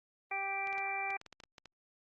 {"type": "harmonic tone", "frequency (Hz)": 392, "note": "G4", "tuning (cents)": 0, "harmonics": [1, 2, 3, 4, 5, 6], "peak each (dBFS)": [-49, -38, -47, -49, -45, -37], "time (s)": [0.31, 1.17], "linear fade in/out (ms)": 5}
{"type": "clicks", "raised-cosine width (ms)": 0.2, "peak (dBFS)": -33, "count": 11, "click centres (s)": [0.672, 0.728, 0.781, 1.105, 1.214, 1.263, 1.327, 1.402, 1.437, 1.582, 1.657]}
{"effects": ["Opus 24 kbps"]}